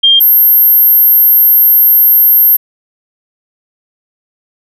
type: tone pair in turn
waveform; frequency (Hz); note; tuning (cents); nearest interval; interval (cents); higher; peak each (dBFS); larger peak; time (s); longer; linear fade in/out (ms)
sine; 3200 / 12776; G7 / G9; +35 / +32; 2 octaves; 2397; second; -3; neither; 0.03-0.2 / 0.2-2.57; second; 10
effects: none